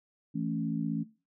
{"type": "chord", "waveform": "sine", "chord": "A major", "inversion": "second", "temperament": "equal", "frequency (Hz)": [164.81, 220, 277.2], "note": ["E3", "A3", "C#4"], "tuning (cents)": [0, 0, 0], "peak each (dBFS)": -34, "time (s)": [0.34, 1.04], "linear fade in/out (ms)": 20, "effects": ["noise-tail reverb RT60 0.3 s tail -17 dB re dry"]}